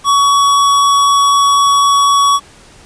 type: tone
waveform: square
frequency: 1126 Hz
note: C#6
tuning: 27 cents sharp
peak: -8 dBFS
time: 0.04-2.4 s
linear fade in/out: 50 ms
effects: pink hiss -41 dBFS RMS until 2.85 s + resampled to 22050 Hz